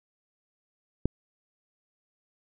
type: click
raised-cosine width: 3 ms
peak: -11 dBFS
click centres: 1.056 s
effects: none